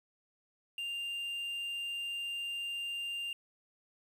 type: tone with quantisation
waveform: triangle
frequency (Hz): 2794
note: F7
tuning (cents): 0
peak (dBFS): -34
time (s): 0.78-3.33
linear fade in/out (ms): 2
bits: 10
effects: none